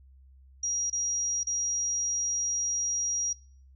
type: tone with dropouts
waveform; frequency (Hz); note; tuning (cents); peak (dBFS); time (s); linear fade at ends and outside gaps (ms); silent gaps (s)
sine; 5720; F8; +41; -27; 0.63-3.33; 5; 0.9-0.927 / 1.433-1.469
effects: noise-tail reverb RT60 0.5 s tail -25 dB re dry + added 66 Hz sine -52 dBFS peak until 3.75 s